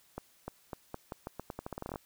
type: accelerating click train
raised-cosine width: 1 ms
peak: -24 dBFS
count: 18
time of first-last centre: 0.18-1.958 s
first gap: 300 ms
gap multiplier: 0.84
effects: white hiss -65 dBFS RMS until 2.05 s